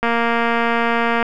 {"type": "click train", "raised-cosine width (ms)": 0.5, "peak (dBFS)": -4, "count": 280, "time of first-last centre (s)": [0.03, 1.227], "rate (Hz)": 233, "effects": []}